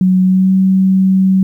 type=tone with pitch glide; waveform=sine; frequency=185.4 to 189.73 Hz; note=F#3 to F#3; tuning=+4 to +44 cents; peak=-7 dBFS; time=0.01-1.43 s; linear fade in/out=2 ms; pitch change=+40 cents; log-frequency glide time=0.22-0.53 s; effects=8-bit